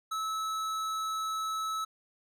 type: tone with tanh clipping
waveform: sine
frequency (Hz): 1300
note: E6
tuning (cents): -24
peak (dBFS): -33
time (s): 0.11-1.85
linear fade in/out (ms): 10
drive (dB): 17
effects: none